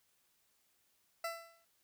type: tone with exponential decay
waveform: 20% pulse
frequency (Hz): 669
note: E5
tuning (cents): +25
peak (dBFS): -30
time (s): 1.24-1.65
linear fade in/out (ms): 5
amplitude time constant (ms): 89
effects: white hiss -75 dBFS RMS until 1.83 s